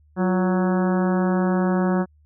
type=harmonic tone with a mistuned harmonic; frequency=185.3 Hz; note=F#3; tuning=3 cents sharp; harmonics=1 / 2 / 3 / 4 / 5 / 6 / 7 / 8 / 9; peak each=-19 / -25 / -29 / -31 / -33 / -35 / -36 / -37 / -38 dBFS; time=0.16-2.06 s; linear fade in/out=50 ms; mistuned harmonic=2; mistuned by=-69 cents; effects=added 75 Hz sine -53 dBFS peak until 2.25 s